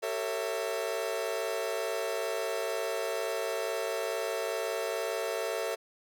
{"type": "chord", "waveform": "40% pulse", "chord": "G diminished seventh", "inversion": "none", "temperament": "equal with one note detuned", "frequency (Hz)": [392, 454.2, 554.4, 659.3], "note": ["G4", "Bb4", "Db5", "Fb5"], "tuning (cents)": [0, -45, 0, 0], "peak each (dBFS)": [-39, -34, -36, -35], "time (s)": [0.02, 5.76], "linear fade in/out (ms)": 20, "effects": []}